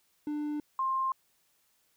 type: tone pair in turn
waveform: triangle / sine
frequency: 297.4 / 1057.4 Hz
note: D4 / C6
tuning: +22 / +18 cents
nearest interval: octave + minor seventh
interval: 2196 cents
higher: second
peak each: -29 / -27 dBFS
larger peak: second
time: 0.27-0.6 / 0.79-1.12 s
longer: neither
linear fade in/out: 2 ms
effects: white hiss -71 dBFS RMS until 1.96 s